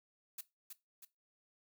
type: noise with echo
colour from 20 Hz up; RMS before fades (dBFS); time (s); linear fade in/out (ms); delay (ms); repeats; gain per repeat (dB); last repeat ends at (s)
blue; -44; 0.38-0.41; 5; 320; 2; -5; 1.05
effects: noise-tail reverb RT60 0.2 s tail -17 dB re dry